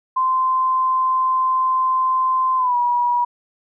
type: tone with pitch glide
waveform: sine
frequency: 1037 to 967.6 Hz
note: C6 to B5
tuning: -16 to -36 cents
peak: -15 dBFS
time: 0.16-3.25 s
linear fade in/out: 10 ms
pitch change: -120 cents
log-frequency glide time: 2.57-2.76 s
effects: none